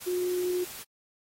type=tone in noise; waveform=sine; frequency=360.3 Hz; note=F#4; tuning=46 cents flat; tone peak=-26 dBFS; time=0.06-0.65 s; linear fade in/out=20 ms; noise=white; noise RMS=-42 dBFS; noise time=0-0.84 s; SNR=+13 dB; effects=AAC 48 kbps